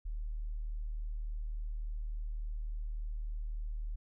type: tone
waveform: sine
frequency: 38.25 Hz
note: D#1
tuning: 29 cents flat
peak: -35 dBFS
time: 0.05-3.96 s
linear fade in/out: 10 ms
effects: none